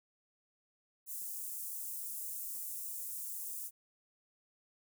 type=high-pass noise; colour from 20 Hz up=white; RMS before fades=-42 dBFS; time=1.06-3.71 s; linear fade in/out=50 ms; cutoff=7800 Hz; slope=24 dB/octave; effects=none